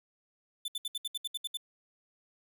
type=tone bursts; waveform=45% pulse; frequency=3521 Hz; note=A7; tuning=in tune; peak=-33 dBFS; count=10; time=0.65-1.572 s; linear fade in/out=5 ms; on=31 ms; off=68 ms; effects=12-bit